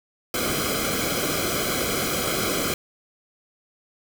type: noise with comb filter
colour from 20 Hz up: pink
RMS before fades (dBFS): -25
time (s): 0.34-2.74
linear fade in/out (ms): 2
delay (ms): 1.1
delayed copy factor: -0.95
effects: none